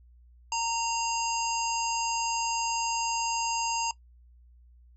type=harmonic tone with a mistuned harmonic; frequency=924 Hz; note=A#5; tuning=16 cents flat; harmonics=1 / 3 / 5 / 7 / 8; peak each=-29 / -34 / -36 / -37 / -38 dBFS; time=0.52-3.91 s; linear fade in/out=2 ms; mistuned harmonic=5; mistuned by=+87 cents; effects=noise-tail reverb RT60 0.1 s tail -20 dB re dry + added 60 Hz sine -53 dBFS peak until 4.96 s